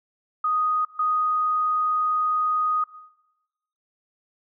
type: tone bursts at uneven times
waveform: sine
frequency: 1244.5 Hz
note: D#6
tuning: in tune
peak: -20 dBFS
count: 2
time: 0.44-0.85 / 0.99-2.84 s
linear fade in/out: 5 ms
effects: noise-tail reverb RT60 1.0 s tail -18 dB re dry